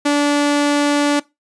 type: tone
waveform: sawtooth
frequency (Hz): 290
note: D4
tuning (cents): -22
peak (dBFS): -9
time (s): 0.05-1.2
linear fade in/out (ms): 10
effects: noise-tail reverb RT60 0.2 s tail -20 dB re dry + resampled to 22050 Hz